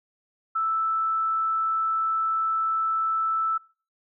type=tone; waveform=sine; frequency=1318.5 Hz; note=E6; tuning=in tune; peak=-22 dBFS; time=0.55-3.58 s; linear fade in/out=10 ms; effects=noise-tail reverb RT60 0.4 s tail -24 dB re dry